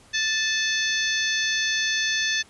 harmonic tone with a mistuned harmonic, 880 Hz, A5, in tune, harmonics 2 / 3 / 4 / 5 / 6 / 7, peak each -25 / -31 / -28 / -31 / -34 / -30 dBFS, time 0.13-2.43 s, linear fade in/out 20 ms, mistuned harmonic 3, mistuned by -34 cents, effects pink hiss -53 dBFS RMS until 2.49 s + resampled to 24000 Hz

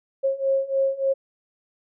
sine beating tone pair, 539 / 542.4 Hz, C#5 / C#5, -49 / -38 cents, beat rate 3.4 Hz, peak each -24 / -22 dBFS, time 0.23-1.14 s, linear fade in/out 20 ms, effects none

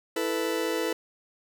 40% pulse chord, E suspended fourth, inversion none, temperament just, 329.6 / 439.5 / 494.4 Hz, E4 / A4 / B4, 0 / -2 / +2 cents, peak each -30 dBFS, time 0.16-0.93 s, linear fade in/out 5 ms, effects none

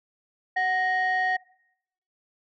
sine tone pair together, 741 / 1867.2 Hz, F#5 / A#6, +2 / +2 cents, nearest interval octave + major third, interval 1600 cents, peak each -23 dBFS, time 0.56-1.37 s, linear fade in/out 10 ms, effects noise-tail reverb RT60 0.8 s tail -24 dB re dry + tanh soft clip ceiling -18 dBFS

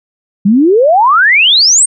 sine exponential sweep, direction up, 187.9 to 8800 Hz, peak -4 dBFS, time 0.45-1.86 s, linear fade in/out 10 ms, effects none

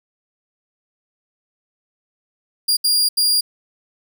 sawtooth tone bursts at uneven times, 4813 Hz, D8, 42 cents sharp, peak -11 dBFS, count 3, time 2.68-2.77 / 2.84-3.09 / 3.17-3.41 s, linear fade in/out 10 ms, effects none

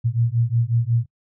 sine beating tone pair, 114.5 / 120 Hz, A#2 / B2, -31 / -49 cents, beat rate 5.5 Hz, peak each -20 dBFS, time 0.04-1.06 s, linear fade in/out 20 ms, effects noise-tail reverb RT60 0.1 s tail -26 dB re dry

